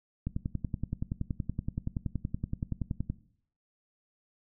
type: click train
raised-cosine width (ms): 5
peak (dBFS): -19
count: 31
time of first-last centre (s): 0.27-3.1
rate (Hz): 10.6
effects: noise-tail reverb RT60 0.6 s tail -18 dB re dry